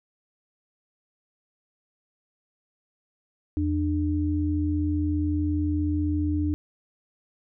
sine tone pair together, 84 / 299.1 Hz, E2 / D4, +33 / +32 cents, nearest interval octave + minor seventh, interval 2199 cents, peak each -25 dBFS, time 3.57-6.54 s, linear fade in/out 0 ms, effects none

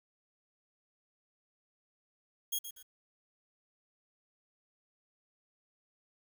5% pulse tone with echo, 3276 Hz, G#7, 24 cents flat, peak -23 dBFS, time 2.52-2.59 s, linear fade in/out 10 ms, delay 120 ms, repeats 2, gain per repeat -10 dB, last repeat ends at 2.83 s, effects 10-bit

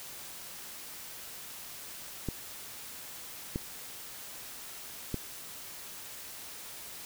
clicks, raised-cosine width 3 ms, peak -19 dBFS, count 3, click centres 2.287 / 3.559 / 5.143 s, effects white hiss -45 dBFS RMS until 7.05 s

